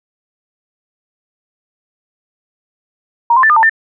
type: tone with pitch steps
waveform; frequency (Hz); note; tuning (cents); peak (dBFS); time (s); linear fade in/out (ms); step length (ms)
sine; 940 / 1042 / 1766 / 1210 / 895 / 1792; A#5 / C6 / A6 / D#6 / A5 / A6; +14 / -7 / +6 / -49 / +29 / +31; -6; 3.3-3.696; 5; 66
effects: none